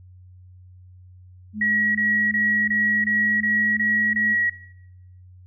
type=tone with pitch glide; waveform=sine; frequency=212.2 to 215.2 Hz; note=G#3 to A3; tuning=+38 to -38 cents; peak=-27 dBFS; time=1.53-4.37 s; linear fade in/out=50 ms; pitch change=+24 cents; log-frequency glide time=3.01-4.1 s
type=tone bursts; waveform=sine; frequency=1913 Hz; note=A#6; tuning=44 cents sharp; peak=-18 dBFS; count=8; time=1.61-4.498 s; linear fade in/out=5 ms; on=340 ms; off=24 ms
effects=noise-tail reverb RT60 0.8 s tail -18 dB re dry + added 91 Hz sine -44 dBFS peak until 5.46 s